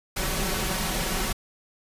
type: noise with comb filter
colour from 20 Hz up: pink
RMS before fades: -27 dBFS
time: 0.16-1.33 s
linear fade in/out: 10 ms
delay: 5.3 ms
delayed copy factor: +0.65
effects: resampled to 32000 Hz